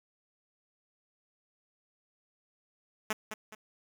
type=tone with echo; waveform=5% pulse; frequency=215.8 Hz; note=A3; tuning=33 cents flat; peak=-18 dBFS; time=3.1-3.13 s; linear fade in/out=5 ms; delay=210 ms; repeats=2; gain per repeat=-8 dB; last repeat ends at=3.55 s; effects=none